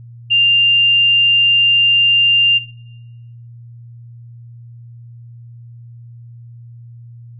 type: tone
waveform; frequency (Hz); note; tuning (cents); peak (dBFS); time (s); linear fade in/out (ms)
sine; 2794; F7; 0; -9; 0.3-2.59; 20
effects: noise-tail reverb RT60 0.9 s tail -18 dB re dry + added 118 Hz sine -34 dBFS peak until 7.39 s